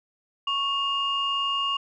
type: tone pair together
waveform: sine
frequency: 1108.7 / 2831 Hz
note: C#6 / F7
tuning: 0 / +23 cents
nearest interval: octave + major third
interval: 1623 cents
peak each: -26 / -25 dBFS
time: 0.47-1.77 s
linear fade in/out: 5 ms
effects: tanh soft clip ceiling -16 dBFS